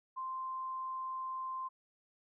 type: tone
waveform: sine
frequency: 1044 Hz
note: C6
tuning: 4 cents flat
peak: -37 dBFS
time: 0.16-1.69 s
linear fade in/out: 20 ms
effects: none